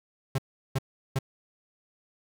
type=tone bursts; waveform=45% pulse; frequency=133.5 Hz; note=C3; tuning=35 cents sharp; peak=-24 dBFS; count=3; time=0.35-1.189 s; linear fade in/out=5 ms; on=33 ms; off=370 ms; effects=none